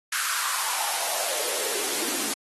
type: noise with high-pass filter sweep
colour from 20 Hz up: white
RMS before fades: -27 dBFS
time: 0.12-2.34 s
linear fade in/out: 5 ms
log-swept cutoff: 1500 to 250 Hz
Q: 4.1
effects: AAC 32 kbps